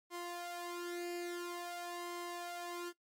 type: tone with flanger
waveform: sawtooth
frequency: 349.2 Hz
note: F4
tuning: in tune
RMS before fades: -43 dBFS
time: 0.1-2.93 s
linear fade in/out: 50 ms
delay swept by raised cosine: 0.95 to 2.45 ms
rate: 0.49 Hz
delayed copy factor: +0.75
effects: noise-tail reverb RT60 0.1 s tail -17 dB re dry + MP3 64 kbps